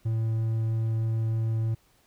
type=tone; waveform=triangle; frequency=112.1 Hz; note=A2; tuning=33 cents sharp; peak=-22 dBFS; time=0.05-1.75 s; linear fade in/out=10 ms; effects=pink hiss -64 dBFS RMS until 2.06 s